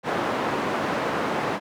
white band-pass noise, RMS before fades -26 dBFS, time 0.03-1.6 s, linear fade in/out 50 ms, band 160 to 1100 Hz, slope 12 dB/octave, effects none

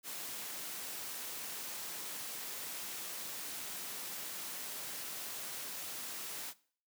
white high-pass noise, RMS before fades -43 dBFS, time 0.03-6.54 s, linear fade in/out 50 ms, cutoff 150 Hz, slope 12 dB/octave, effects noise-tail reverb RT60 0.5 s tail -20 dB re dry

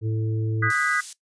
harmonic tone, 110 Hz, A2, in tune, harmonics 1 / 3 / 4, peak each -23 / -33 / -35 dBFS, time 0.01-0.72 s, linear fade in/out 50 ms
sine chord, G# minor seventh, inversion second, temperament equal with one note detuned, 1244.5 / 1480 / 1627 / 1975.5 Hz, D#6 / F#6 / G#6 / B6, 0 / 0 / -36 / 0 cents, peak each -26 dBFS, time 0.62-1.01 s, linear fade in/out 10 ms
pink high-pass noise, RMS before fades -37 dBFS, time 0.7-1.13 s, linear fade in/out 2 ms, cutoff 5500 Hz, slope 12 dB/octave
effects noise-tail reverb RT60 0.1 s tail -17 dB re dry + resampled to 22050 Hz

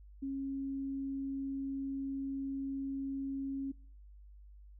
sine tone, 272.3 Hz, C#4, 31 cents flat, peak -35 dBFS, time 0.22-3.72 s, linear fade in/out 10 ms, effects noise-tail reverb RT60 0.5 s tail -23 dB re dry + added 50 Hz sine -52 dBFS peak until 4.79 s

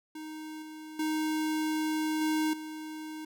square tone with level steps, 311.1 Hz, D#4, in tune, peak -40 / -43 / -29 / -27 / -39 dBFS, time 0.15-3.25 s, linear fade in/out 5 ms, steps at 0.62 / 0.99 / 2.21 / 2.53 s, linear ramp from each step 5 ms, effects none

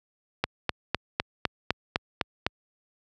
click train, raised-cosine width 0.3 ms, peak -7 dBFS, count 9, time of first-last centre 0.44-2.465 s, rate 3.95 Hz, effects high-pass 60 Hz 12 dB/octave

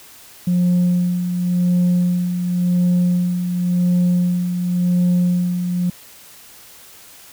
sine tone with tremolo, 177.9 Hz, F3, 32 cents sharp, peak -10 dBFS, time 0.47-5.9 s, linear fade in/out 5 ms, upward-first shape sine, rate 0.92 Hz, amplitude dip 60%, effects tanh soft clip ceiling -11 dBFS + white hiss -43 dBFS RMS until 7.32 s

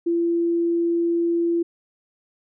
sine tone, 339.5 Hz, F4, 49 cents flat, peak -18 dBFS, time 0.06-1.63 s, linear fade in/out 10 ms, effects none

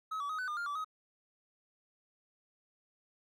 triangle tone with pitch steps, 1280 / 1144 / 1260 / 1503 / 1209 / 1402 / 1157 / 1263 Hz, D#6 / D6 / D#6 / F#6 / D6 / F6 / D6 / D#6, +49 / -46 / +21 / +27 / +50 / +6 / -26 / +26 cents, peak -33 dBFS, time 0.11-0.846 s, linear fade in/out 10 ms, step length 92 ms, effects none

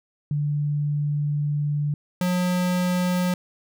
sine / square tone pair in turn, 146.83 / 180.1 Hz, D3 / F#3, 0 / -46 cents, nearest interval major third, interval 354 cents, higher second, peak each -21 dBFS, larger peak neither, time 0.31-1.94 / 2.21-3.34 s, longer first, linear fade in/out 2 ms, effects none

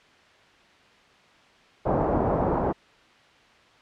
white low-pass noise, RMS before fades -24 dBFS, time 1.85-2.73 s, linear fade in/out 20 ms, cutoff 840 Hz, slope 24 dB/octave, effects white hiss -55 dBFS RMS until 3.81 s + low-pass 3000 Hz 12 dB/octave

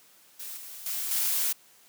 blue noise with level steps, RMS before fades -39 / -43 / -32 / -27 dBFS, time 0.39-1.53 s, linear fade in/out 10 ms, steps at 0.57 / 0.86 / 1.11 s, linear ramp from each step 2 ms, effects white hiss -58 dBFS RMS until 1.88 s + high-pass 150 Hz 12 dB/octave

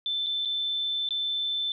sine tone with dropouts, 3533 Hz, A7, 6 cents sharp, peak -26 dBFS, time 0.06-1.72 s, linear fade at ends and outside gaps 1 ms, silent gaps 0.263-0.267 / 0.451-0.456 / 1.089-1.107 s, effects none

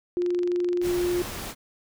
sine tone, 353.4 Hz, F4, 21 cents sharp, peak -22 dBFS, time 0.17-1.22 s, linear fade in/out 0 ms
click train, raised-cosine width 0.2 ms, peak -24 dBFS, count 24, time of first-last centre 0.22-1.199 s, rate 23.5 Hz
pink noise, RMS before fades -35 dBFS, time 0.81-1.55 s, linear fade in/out 50 ms
effects none

